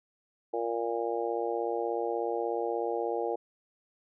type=harmonic tone; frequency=116.54 Hz; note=A#2; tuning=in tune; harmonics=3 / 4 / 5 / 6 / 7; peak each=-35 / -32 / -37 / -38 / -36 dBFS; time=0.53-3.36 s; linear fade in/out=10 ms; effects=none